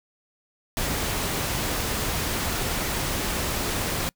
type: noise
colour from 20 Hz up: pink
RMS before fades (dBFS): -27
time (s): 0.77-4.09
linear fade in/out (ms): 0
effects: noise-tail reverb RT60 0.1 s tail -26 dB re dry